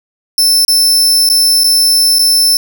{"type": "tone with dropouts", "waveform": "sawtooth", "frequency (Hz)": 5300, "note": "E8", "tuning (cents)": 9, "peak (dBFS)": -4, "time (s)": [0.38, 2.57], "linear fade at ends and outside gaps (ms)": 1, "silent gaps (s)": [[0.65, 0.681], [1.29, 1.299], [1.636, 1.642], [2.186, 2.192]], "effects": []}